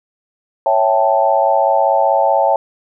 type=chord; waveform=sine; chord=A dominant seventh; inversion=first; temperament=equal; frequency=554.4 / 659.3 / 784 / 880 Hz; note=C#5 / E5 / G5 / A5; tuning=0 / 0 / 0 / 0 cents; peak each=-16 dBFS; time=0.66-2.56 s; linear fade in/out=2 ms; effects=none